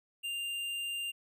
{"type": "tone with tanh clipping", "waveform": "sine", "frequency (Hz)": 2794, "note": "F7", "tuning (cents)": 0, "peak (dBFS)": -36, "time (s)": [0.23, 1.12], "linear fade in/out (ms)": 20, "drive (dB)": 13, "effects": []}